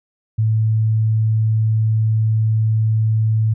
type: tone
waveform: sine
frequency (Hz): 110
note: A2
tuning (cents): 0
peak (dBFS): -13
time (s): 0.38-3.54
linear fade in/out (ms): 10
effects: none